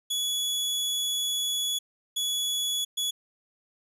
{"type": "tone bursts at uneven times", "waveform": "sawtooth", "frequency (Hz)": 3392, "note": "G#7", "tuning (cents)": 36, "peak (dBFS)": -23, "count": 3, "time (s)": [[0.1, 1.79], [2.16, 2.85], [2.97, 3.11]], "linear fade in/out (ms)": 10, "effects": ["resampled to 32000 Hz"]}